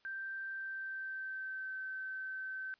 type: tone with pitch glide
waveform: sine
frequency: 1568 to 1539.3 Hz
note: G6 to G6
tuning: 0 to -32 cents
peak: -39 dBFS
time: 0.05-2.74 s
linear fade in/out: 0 ms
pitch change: -32 cents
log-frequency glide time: 0.51-1.76 s
effects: white hiss -72 dBFS RMS until 2.79 s + resampled to 11025 Hz